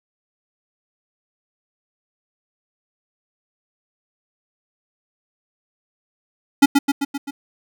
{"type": "tone with echo", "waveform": "square", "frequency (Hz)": 280.4, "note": "C#4", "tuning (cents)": 20, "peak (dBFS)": -7, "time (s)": [6.62, 6.66], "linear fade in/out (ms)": 10, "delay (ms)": 130, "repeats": 5, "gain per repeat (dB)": -4, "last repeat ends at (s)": 7.31, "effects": []}